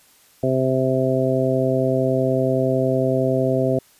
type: harmonic tone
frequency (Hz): 130.81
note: C3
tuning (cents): 0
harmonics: 1 / 2 / 3 / 4 / 5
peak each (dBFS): -23 / -23 / -23 / -23 / -23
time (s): 0.43-3.79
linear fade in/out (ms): 5
effects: white hiss -54 dBFS RMS until 3.99 s + resampled to 32000 Hz